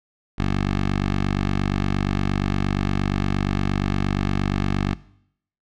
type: tone with notch filter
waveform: 10% pulse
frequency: 48.57 Hz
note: G1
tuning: 15 cents flat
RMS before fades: -22 dBFS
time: 0.38-4.94 s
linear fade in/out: 10 ms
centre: 560 Hz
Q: 1.5
effects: noise-tail reverb RT60 0.7 s tail -19 dB re dry + low-pass 4000 Hz 12 dB/octave